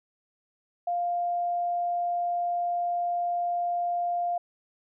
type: tone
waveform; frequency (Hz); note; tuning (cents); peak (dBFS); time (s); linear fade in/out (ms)
sine; 700; F5; +4; -25; 0.87-4.38; 5
effects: none